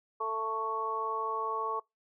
harmonic tone, 221.9 Hz, A3, 15 cents sharp, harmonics 2 / 3 / 4 / 5, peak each -37 / -44 / -38 / -32 dBFS, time 0.2-1.8 s, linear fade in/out 10 ms, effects noise-tail reverb RT60 0.2 s tail -25 dB re dry

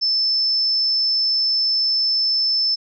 sine tone, 5274 Hz, E8, in tune, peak -16 dBFS, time 0.01-2.76 s, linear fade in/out 20 ms, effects none

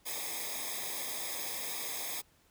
white noise with comb filter, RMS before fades -38 dBFS, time 0.05-2.22 s, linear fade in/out 20 ms, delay 0.69 ms, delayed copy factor -0.95, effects pink hiss -67 dBFS RMS until 2.5 s

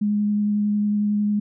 sine tone with vibrato, 207.7 Hz, G#3, in tune, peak -18 dBFS, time 0.01-1.4 s, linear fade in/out 10 ms, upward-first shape sine, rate 11 Hz, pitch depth 10 cents each way, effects none

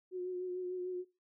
sine tone with vibrato, 363.7 Hz, F#4, 30 cents flat, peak -36 dBFS, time 0.11-1.05 s, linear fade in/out 50 ms, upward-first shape triangle, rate 6.7 Hz, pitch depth 33 cents each way, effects noise-tail reverb RT60 0.3 s tail -23 dB re dry

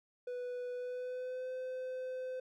triangle tone with pitch glide, 493.9 to 512.2 Hz, B4 to C5, 0 to -37 cents, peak -36 dBFS, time 0.27-2.4 s, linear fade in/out 5 ms, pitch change +63 cents, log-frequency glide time 0.74-1.51 s, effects none

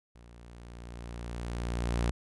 sawtooth tone with level ramp, 58.9 Hz, A#1, 19 cents sharp, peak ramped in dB -48 to -22 dBFS, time 0.15-2.11 s, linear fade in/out 5 ms, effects resampled to 24000 Hz

